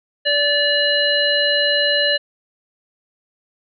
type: harmonic tone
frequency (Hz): 580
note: D5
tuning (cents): -22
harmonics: 1 / 3 / 5 / 7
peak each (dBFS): -20 / -20 / -20 / -20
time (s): 0.25-2.18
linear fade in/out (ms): 20
effects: none